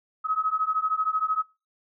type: beating tone pair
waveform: sine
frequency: 1269 / 1282 Hz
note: D#6 / E6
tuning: +34 / -49 cents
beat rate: 13 Hz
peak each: -26 dBFS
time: 0.24-1.43 s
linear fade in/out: 20 ms
effects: noise-tail reverb RT60 0.3 s tail -22 dB re dry